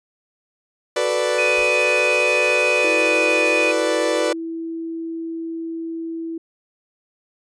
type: chord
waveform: 40% pulse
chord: B minor seventh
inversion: second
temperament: equal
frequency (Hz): 370 / 440 / 493.9 / 587.3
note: F#4 / A4 / B4 / D5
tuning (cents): 0 / 0 / 0 / 0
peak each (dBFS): -26 / -26 / -21 / -21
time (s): 0.96-4.33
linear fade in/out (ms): 5
type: tone with pitch glide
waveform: sine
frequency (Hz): 2500 to 2484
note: D#7 to D#7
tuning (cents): +8 to -3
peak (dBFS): -18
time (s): 1.38-3.72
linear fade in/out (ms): 10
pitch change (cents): -11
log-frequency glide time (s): 2.72-3.44
type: noise with exponential decay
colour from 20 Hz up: brown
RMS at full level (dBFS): -37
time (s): 1.58-1.79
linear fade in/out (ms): 5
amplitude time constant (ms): 44
type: tone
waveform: sine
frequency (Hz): 328.9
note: E4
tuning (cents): -4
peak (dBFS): -25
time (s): 2.84-6.38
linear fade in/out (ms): 5
effects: resampled to 22050 Hz